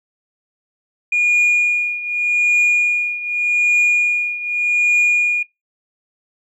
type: tone with tremolo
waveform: sine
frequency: 2435 Hz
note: D#7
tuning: 38 cents flat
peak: -8 dBFS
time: 1.12-5.43 s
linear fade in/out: 5 ms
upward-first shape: triangle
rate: 0.84 Hz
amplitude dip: 85%
effects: noise-tail reverb RT60 0.2 s tail -22 dB re dry + tanh soft clip ceiling -10 dBFS